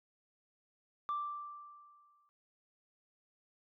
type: tone with exponential decay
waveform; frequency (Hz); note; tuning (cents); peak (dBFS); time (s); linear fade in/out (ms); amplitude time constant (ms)
sine; 1174.7; D6; 0; -31; 1.09-2.29; 0; 260
effects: tanh soft clip ceiling -30 dBFS